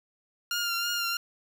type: tone with vibrato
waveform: 15% pulse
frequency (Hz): 1400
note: F6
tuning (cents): +4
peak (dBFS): -21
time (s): 0.51-1.17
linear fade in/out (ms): 2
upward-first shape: triangle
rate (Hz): 3.1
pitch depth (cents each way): 35
effects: none